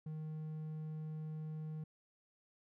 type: tone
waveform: triangle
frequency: 155.7 Hz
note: D#3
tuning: 2 cents sharp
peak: -39 dBFS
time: 0.06-1.84 s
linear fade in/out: 5 ms
effects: none